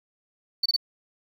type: tone bursts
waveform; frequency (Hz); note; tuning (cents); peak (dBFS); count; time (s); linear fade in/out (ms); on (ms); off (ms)
sine; 4512; C#8; +30; -19; 3; 0.63-0.764; 5; 28; 25
effects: tanh soft clip ceiling -15 dBFS + 9-bit